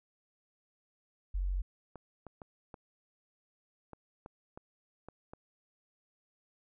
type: tone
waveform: sine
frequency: 46.25 Hz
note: F#1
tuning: in tune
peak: -30 dBFS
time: 1.34-1.62 s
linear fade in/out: 10 ms
type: clicks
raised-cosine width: 1 ms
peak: -32 dBFS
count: 9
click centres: 1.957 / 2.267 / 2.418 / 2.742 / 3.933 / 4.261 / 4.575 / 5.086 / 5.335 s
effects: none